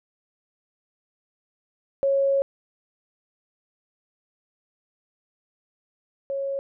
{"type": "tone pair in turn", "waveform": "sine", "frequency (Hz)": [550, 550], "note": ["C#5", "C#5"], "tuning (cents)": [-14, -14], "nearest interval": "unison", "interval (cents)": 0, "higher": "neither", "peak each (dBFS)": [-18, -25], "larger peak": "first", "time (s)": [[2.03, 2.42], [6.3, 6.59]], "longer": "first", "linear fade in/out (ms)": 0, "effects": []}